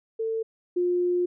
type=tone pair in turn; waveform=sine; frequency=447.6 / 355.3 Hz; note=A4 / F4; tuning=+30 / +30 cents; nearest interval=major third; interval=400 cents; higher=first; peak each=-25 / -21 dBFS; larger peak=second; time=0.19-0.43 / 0.76-1.26 s; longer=second; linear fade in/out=10 ms; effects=none